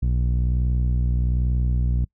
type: tone with low-pass filter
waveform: sawtooth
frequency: 61.2 Hz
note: B1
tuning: 15 cents flat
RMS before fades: -21 dBFS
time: 0.02-2.05 s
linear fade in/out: 10 ms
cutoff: 140 Hz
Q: 0.93
effects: noise-tail reverb RT60 0.1 s tail -25 dB re dry